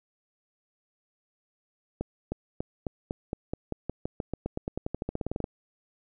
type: accelerating click train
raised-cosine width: 2 ms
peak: -17 dBFS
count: 27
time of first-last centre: 2.01-5.442 s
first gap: 310 ms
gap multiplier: 0.92
effects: none